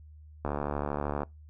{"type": "click train", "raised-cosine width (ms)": 1, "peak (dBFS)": -17, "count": 58, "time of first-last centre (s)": [0.45, 1.233], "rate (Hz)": 72.8, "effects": ["noise-tail reverb RT60 0.2 s tail -24 dB re dry", "added 76 Hz sine -48 dBFS peak until 1.49 s"]}